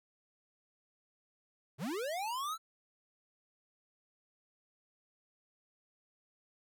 square linear sweep, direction up, 110 to 1358 Hz, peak -36 dBFS, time 1.78-2.58 s, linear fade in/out 50 ms, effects none

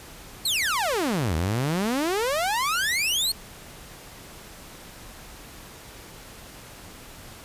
sawtooth exponential two-way sweep, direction down then up, 4426 to 76 to 4426 Hz, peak -19 dBFS, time 0.45-3.32 s, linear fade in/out 5 ms, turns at 1.35 s, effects pink hiss -44 dBFS RMS until 7.44 s + resampled to 32000 Hz

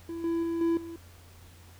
triangle tone with level steps, 333.9 Hz, E4, 22 cents sharp, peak -32 / -24 / -26 / -21 / -36 dBFS, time 0.09-0.96 s, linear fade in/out 2 ms, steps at 0.24 / 0.43 / 0.61 / 0.77 s, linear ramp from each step 2 ms, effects added 87 Hz sine -51 dBFS peak until 1.79 s + pink hiss -56 dBFS RMS until 1.79 s

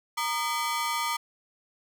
sawtooth ring-modulated tone, 1077 Hz, C6, 50 cents sharp, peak -20 dBFS, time 0.17-1.17 s, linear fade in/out 10 ms, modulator 143 Hz, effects none

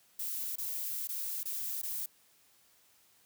violet noise with dropouts, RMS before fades -37 dBFS, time 0.19-2.06 s, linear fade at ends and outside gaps 5 ms, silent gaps 0.558-0.582 / 1.074-1.089 / 1.433-1.454 / 1.817-1.83 s, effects white hiss -66 dBFS RMS until 3.25 s + high-pass 60 Hz 12 dB/octave

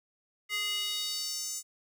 square tone with high-pass filter sweep, 415.3 Hz, G#4, in tune, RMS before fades -34 dBFS, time 0.49-1.63 s, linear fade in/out 50 ms, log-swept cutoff 2200 to 7200 Hz, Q 3.3, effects none

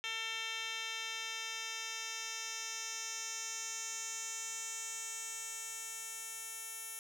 10% pulse tone with band-pass filter sweep, 450 Hz, A4, 39 cents sharp, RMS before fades -42 dBFS, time 0.04-6.99 s, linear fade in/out 0 ms, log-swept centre 3600 to 10000 Hz, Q 2.3, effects none

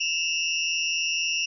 sine tone cluster, 2662 / 2826 / 5300 / 5700 Hz, E7 / F7 / E8 / F8, +16 / +20 / +9 / +34 cents, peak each -28 / -28 / -32 / -31 dBFS, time 0-1.46 s, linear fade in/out 10 ms, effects none

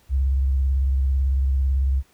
sine tone with vibrato, 67 Hz, C2, 42 cents sharp, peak -17 dBFS, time 0.09-2.03 s, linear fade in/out 50 ms, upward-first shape square, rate 18 Hz, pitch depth 60 cents each way, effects pink hiss -59 dBFS RMS until 2.13 s

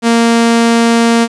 sawtooth tone, 231.9 Hz, A#3, 9 cents flat, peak -3 dBFS, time 0.02-1.28 s, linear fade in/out 50 ms, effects resampled to 22050 Hz + 7-bit

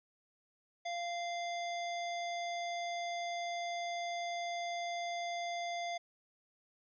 harmonic tone with a mistuned harmonic, 693 Hz, F5, 14 cents flat, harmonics 1 / 3 / 5 / 7 / 9, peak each -37 / -44 / -48 / -53 / -54 dBFS, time 0.85-5.98 s, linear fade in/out 10 ms, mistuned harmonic 9, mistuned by +34 cents, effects none

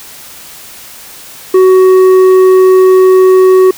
sine tone with tanh clipping, 373.9 Hz, F#4, 18 cents sharp, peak -3 dBFS, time 1.54-3.71 s, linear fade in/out 5 ms, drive 7 dB, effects white hiss -31 dBFS RMS until 3.77 s

